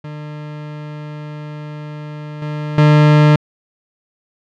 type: tone with level steps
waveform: 40% pulse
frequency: 150 Hz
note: D3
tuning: 37 cents sharp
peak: -26 / -20 / -6 dBFS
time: 0.04-3.36 s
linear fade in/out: 5 ms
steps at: 2.42 / 2.78 s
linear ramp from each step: 2 ms
effects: low-pass 3000 Hz 12 dB/octave